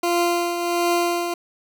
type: tone with tremolo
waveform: 20% pulse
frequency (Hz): 346.4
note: F4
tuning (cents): -14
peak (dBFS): -12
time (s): 0.03-1.34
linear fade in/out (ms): 5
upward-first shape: triangle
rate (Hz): 1.4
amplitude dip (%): 55
effects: none